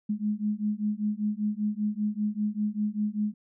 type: beating tone pair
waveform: sine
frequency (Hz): 207.7 / 212.8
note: G#3 / G#3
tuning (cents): 0 / +42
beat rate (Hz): 5.1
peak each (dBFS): -29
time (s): 0.09-3.34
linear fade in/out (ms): 10
effects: none